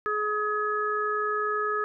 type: harmonic tone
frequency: 422 Hz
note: G#4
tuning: 28 cents sharp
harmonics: 1 / 3 / 4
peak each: -30 / -27 / -32 dBFS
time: 0.06-1.84 s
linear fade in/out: 0 ms
effects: none